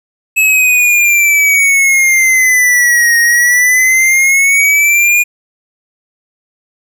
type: exponential two-way sweep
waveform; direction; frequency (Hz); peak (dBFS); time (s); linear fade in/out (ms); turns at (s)
square; down then up; 2596 to 1864.7 to 2445; -7; 0.36-5.24; 20; 3.18
effects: 8-bit